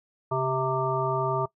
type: harmonic tone with a mistuned harmonic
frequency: 130.81 Hz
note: C3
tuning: in tune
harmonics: 1 / 3 / 5 / 7 / 9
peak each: -30 / -30 / -30 / -30 / -30 dBFS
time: 0.31-1.46 s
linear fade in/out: 10 ms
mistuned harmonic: 1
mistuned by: +37 cents
effects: noise-tail reverb RT60 0.1 s tail -20 dB re dry